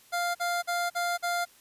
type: tone bursts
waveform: 25% pulse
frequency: 698.5 Hz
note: F5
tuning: in tune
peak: -23 dBFS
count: 5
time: 0.12-1.454 s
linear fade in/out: 20 ms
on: 230 ms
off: 46 ms
effects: white hiss -58 dBFS RMS until 1.6 s + resampled to 32000 Hz